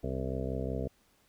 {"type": "harmonic tone", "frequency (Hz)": 65.4, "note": "C2", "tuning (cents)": 0, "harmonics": [1, 2, 3, 4, 6, 7, 8, 9, 10], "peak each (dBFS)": [-37, -38, -41, -40, -42, -40, -43, -46, -44], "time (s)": [0.03, 0.88], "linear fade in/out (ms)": 10, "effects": ["pink hiss -68 dBFS RMS until 1.28 s"]}